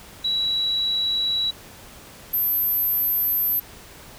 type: tone pair in turn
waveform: sine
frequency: 3910 / 12296 Hz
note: B7 / G9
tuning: -18 / -35 cents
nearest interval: octave + minor sixth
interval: 1983 cents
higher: second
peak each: -20 / -19 dBFS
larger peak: second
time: 0.24-1.51 / 2.33-3.6 s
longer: neither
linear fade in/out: 10 ms
effects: pink hiss -44 dBFS RMS until 4.18 s